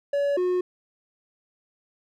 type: tone pair in turn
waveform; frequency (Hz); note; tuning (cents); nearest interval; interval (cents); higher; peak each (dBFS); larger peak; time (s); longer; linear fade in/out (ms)
triangle; 568 / 362.2; C#5 / F#4; +42 / -37; minor sixth; 779; first; -19; neither; 0.13-0.37 / 0.37-0.61; neither; 5
effects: none